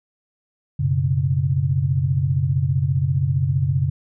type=chord; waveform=sine; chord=F# suspended fourth; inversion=none; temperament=equal; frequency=92.5 / 123.47 / 138.59 Hz; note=F#2 / B2 / C#3; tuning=0 / 0 / 0 cents; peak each=-23 / -23 / -19 dBFS; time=0.79-3.9 s; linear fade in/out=10 ms; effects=none